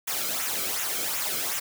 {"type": "noise with flanger", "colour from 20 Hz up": "white", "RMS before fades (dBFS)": -29, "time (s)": [0.07, 1.6], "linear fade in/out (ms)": 10, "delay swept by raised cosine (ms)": [0.21, 1.12], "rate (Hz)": 2.7, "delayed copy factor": -0.65, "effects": []}